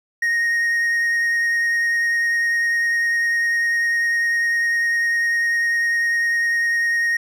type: tone with vibrato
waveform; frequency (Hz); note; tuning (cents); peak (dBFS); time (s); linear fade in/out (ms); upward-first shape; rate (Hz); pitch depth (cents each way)
triangle; 1864.7; A#6; 0; -15; 0.22-7.17; 5; sine; 10; 10
effects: none